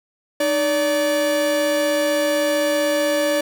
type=tone pair together; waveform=45% pulse; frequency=306.3 / 576.9 Hz; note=D#4 / D5; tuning=-27 / -31 cents; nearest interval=major seventh; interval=1096 cents; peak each=-24 / -18 dBFS; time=0.4-3.41 s; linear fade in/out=5 ms; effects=none